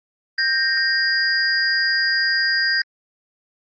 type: tone cluster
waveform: sine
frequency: 1578 / 1856 / 4862 Hz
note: G6 / A#6 / D#8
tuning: +11 / -8 / -41 cents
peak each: -21 dBFS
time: 0.38-2.82 s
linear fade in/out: 5 ms
effects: Opus 24 kbps